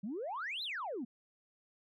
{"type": "exponential two-way sweep", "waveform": "sine", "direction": "up then down", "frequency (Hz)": [183.6, 4200, 214.5], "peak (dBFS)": -36, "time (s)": [0.03, 1.05], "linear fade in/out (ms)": 10, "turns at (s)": 0.63, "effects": ["tanh soft clip ceiling -33 dBFS"]}